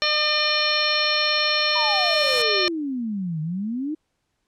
harmonic tone, 603 Hz, D5, 46 cents sharp, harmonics 1 / 2 / 3 / 4 / 5 / 6 / 7 / 9, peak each -28 / -28 / -28 / -26 / -28 / -29 / -24 / -27 dBFS, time 0.02-2.68 s, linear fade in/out 0 ms
white noise with exponential growth, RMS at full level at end -29 dBFS, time 1.36-2.42 s, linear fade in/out 1 ms, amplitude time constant 230 ms
sine exponential two-way sweep, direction down then up, 995 to 151.6 to 319.9 Hz, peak -24 dBFS, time 1.75-3.95 s, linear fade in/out 10 ms, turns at 3.41 s
effects pink hiss -74 dBFS RMS until 4.47 s + low-pass 9000 Hz 12 dB/octave

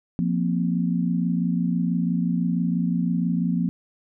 sine chord, F suspended fourth, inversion none, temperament equal with one note detuned, 174.61 / 233.1 / 259.1 Hz, F3 / Bb3 / C4, 0 / 0 / -17 cents, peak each -22 / -26 / -28 dBFS, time 0.19-3.69 s, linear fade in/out 0 ms, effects none

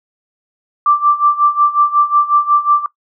sine tone with tremolo, 1174.7 Hz, D6, in tune, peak -6 dBFS, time 0.86-2.86 s, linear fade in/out 2 ms, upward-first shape sine, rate 5.5 Hz, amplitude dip 85%, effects noise-tail reverb RT60 0.1 s tail -18 dB re dry

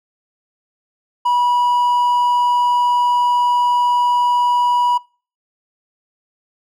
triangle tone, 974 Hz, B5, 24 cents flat, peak -11 dBFS, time 1.25-4.98 s, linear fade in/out 10 ms, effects noise-tail reverb RT60 0.4 s tail -25 dB re dry

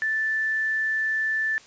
sine tone, 1760 Hz, A6, in tune, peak -22 dBFS, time 0.02-1.58 s, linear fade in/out 0 ms, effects white hiss -50 dBFS RMS until 1.66 s + resampled to 16000 Hz

